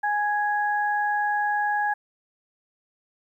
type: tone pair together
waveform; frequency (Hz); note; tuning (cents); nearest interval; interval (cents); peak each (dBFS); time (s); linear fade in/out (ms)
sine; 830.6 / 1661.2; G#5 / G#6; 0 / 0; octave; 1200; -23 / -26; 0.03-1.94; 10
effects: 10-bit